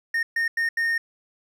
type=tone bursts at uneven times; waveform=triangle; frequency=1838 Hz; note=A#6; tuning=25 cents flat; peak=-19 dBFS; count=4; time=0.14-0.23 / 0.36-0.48 / 0.57-0.69 / 0.77-0.98 s; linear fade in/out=5 ms; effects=none